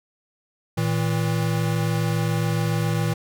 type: tone pair together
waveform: square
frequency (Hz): 114.2 / 161.4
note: A#2 / E3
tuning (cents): -35 / -36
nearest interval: tritone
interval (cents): 599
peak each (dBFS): -24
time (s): 0.77-3.14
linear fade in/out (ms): 10
effects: none